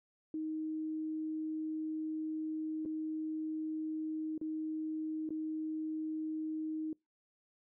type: tone with dropouts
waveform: sine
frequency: 313.2 Hz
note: D#4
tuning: 11 cents sharp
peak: -35 dBFS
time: 0.34-6.93 s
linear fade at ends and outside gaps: 2 ms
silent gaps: 2.852-2.858 / 4.379-4.413 / 5.291-5.305 s
effects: noise-tail reverb RT60 0.2 s tail -26 dB re dry